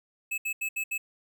square tone bursts at uneven times, 2600 Hz, E7, 24 cents flat, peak -29 dBFS, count 5, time 0.31-0.38 / 0.45-0.53 / 0.61-0.69 / 0.76-0.84 / 0.91-0.98 s, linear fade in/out 10 ms, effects none

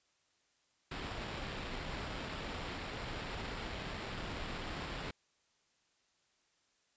pink noise with sample-and-hold, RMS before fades -42 dBFS, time 0.91-5.11 s, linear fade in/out 5 ms, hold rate 6300 Hz, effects white hiss -75 dBFS RMS until 6.96 s + resampled to 16000 Hz

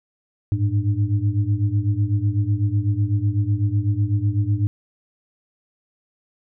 sine tone cluster, 100.2 / 108.2 / 298.6 Hz, G2 / A2 / D4, +38 / -29 / +29 cents, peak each -21 / -20 / -29 dBFS, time 0.52-4.67 s, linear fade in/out 0 ms, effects none

